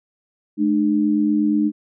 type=tone pair together; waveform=sine; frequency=213.5 / 301.9 Hz; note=G#3 / D4; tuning=+48 / +48 cents; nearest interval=tritone; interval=600 cents; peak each=-19 / -17 dBFS; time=0.57-1.72 s; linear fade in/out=50 ms; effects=none